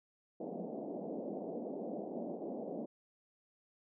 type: band-pass noise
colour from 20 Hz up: pink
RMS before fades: -42 dBFS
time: 0.4-2.86 s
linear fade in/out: 10 ms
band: 190 to 710 Hz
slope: 48 dB/octave
effects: none